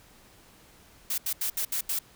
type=noise bursts at uneven times; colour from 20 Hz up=blue; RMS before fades=-29 dBFS; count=6; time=1.1-1.18 / 1.26-1.33 / 1.41-1.5 / 1.57-1.65 / 1.72-1.81 / 1.89-1.99 s; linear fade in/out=5 ms; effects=pink hiss -56 dBFS RMS until 2.15 s